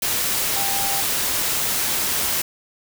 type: tone in noise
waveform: sine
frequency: 790 Hz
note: G5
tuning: 13 cents sharp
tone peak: -28 dBFS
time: 0.56-1.01 s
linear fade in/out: 5 ms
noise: white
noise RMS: -22 dBFS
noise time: 0.02-2.42 s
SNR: -9 dB
effects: none